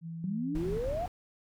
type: tone with pitch glide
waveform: sine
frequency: 165.1 to 167.21 Hz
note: E3 to E3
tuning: +3 to +25 cents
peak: -37 dBFS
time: 0.01-0.81 s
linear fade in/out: 50 ms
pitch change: +22 cents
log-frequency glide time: 0.3-0.64 s
type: exponential sweep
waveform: sine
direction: up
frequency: 177.6 to 740 Hz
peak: -31 dBFS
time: 0.24-1.06 s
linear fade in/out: 2 ms
type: noise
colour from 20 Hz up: brown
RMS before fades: -38 dBFS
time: 0.55-1.08 s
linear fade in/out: 2 ms
effects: none